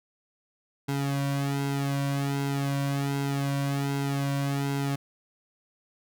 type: tone with flanger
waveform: sawtooth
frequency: 139.6 Hz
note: C#3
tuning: 13 cents sharp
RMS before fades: -28 dBFS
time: 0.88-4.96 s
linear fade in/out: 10 ms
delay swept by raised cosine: 1.7 to 2.35 ms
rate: 1.3 Hz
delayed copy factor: -0.95
effects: none